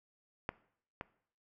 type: clicks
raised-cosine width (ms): 0.5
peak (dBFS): -19 / -24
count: 2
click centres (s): 0.491 / 1.011
effects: noise-tail reverb RT60 0.6 s tail -20 dB re dry